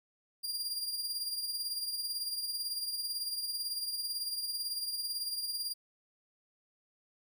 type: tone with tremolo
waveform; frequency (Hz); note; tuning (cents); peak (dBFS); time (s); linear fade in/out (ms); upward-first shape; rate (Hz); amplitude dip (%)
sawtooth; 4790; D8; +33; -29; 0.43-5.74; 20; triangle; 18; 60
effects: none